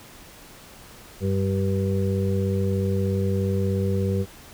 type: harmonic tone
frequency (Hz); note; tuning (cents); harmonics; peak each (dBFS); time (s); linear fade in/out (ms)
96.9; G2; -20; 1 / 2 / 4 / 5; -23 / -26 / -29 / -30; 1.2-4.26; 50
effects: pink hiss -46 dBFS RMS until 4.53 s